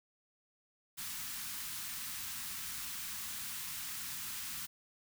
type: band-stop noise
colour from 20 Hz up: white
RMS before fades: -42 dBFS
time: 0.97-4.67 s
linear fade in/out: 20 ms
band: 250 to 1000 Hz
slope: 24 dB/octave
effects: none